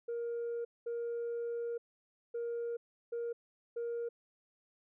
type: tone bursts at uneven times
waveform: sine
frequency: 470 Hz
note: A#4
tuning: 14 cents sharp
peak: -33 dBFS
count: 5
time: 0.08-0.65 / 0.86-1.78 / 2.34-2.77 / 3.12-3.33 / 3.76-4.09 s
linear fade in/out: 10 ms
effects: tanh soft clip ceiling -33 dBFS